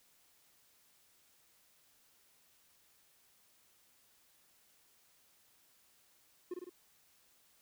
triangle tone with echo, 358.5 Hz, F4, 45 cents sharp, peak -35 dBFS, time 6.51-6.54 s, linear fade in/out 5 ms, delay 52 ms, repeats 3, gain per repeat -3 dB, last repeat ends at 6.696 s, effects white hiss -69 dBFS RMS until 7.61 s

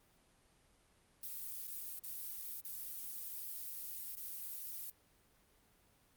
violet noise with dropouts, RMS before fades -45 dBFS, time 1.23-4.9 s, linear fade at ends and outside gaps 2 ms, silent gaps 1.671-1.677 / 1.99-2.037 / 2.605-2.648 / 4.153-4.168 s, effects pink hiss -70 dBFS RMS until 6.16 s + Opus 32 kbps

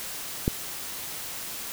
click, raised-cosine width 3 ms, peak -9 dBFS, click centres 0.479 s, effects white hiss -36 dBFS RMS until 1.72 s

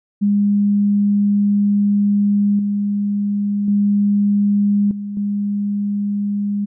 sine tone with level steps, 203.6 Hz, G#3, 34 cents flat, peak -12 / -16 / -12 / -23 / -17 dBFS, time 0.21-6.66 s, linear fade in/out 20 ms, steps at 2.59 / 3.68 / 4.91 / 5.17 s, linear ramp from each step 2 ms, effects none

